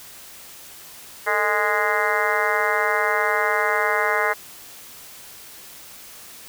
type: harmonic tone with a mistuned harmonic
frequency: 207.7 Hz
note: G#3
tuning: in tune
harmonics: 2 / 3 / 4 / 5 / 6 / 7 / 8 / 9 / 10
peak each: -27 / -27 / -27 / -27 / -27 / -27 / -27 / -27 / -27 dBFS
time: 1.26-4.34 s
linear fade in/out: 20 ms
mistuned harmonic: 2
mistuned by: +110 cents
effects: white hiss -42 dBFS RMS until 6.48 s